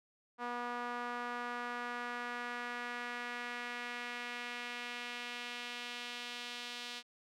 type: tone with band-pass filter sweep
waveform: sawtooth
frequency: 242 Hz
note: B3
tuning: 35 cents flat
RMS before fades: -42 dBFS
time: 0.38-7.03 s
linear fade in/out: 50 ms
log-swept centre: 1100 to 3600 Hz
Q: 1.6
effects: none